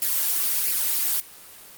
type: noise with flanger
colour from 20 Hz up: blue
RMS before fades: -23 dBFS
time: 0.02-1.2 s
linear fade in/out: 0 ms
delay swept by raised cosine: 0.41 to 2.91 ms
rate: 1.5 Hz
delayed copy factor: +0.55
effects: white hiss -45 dBFS RMS until 1.77 s + Opus 24 kbps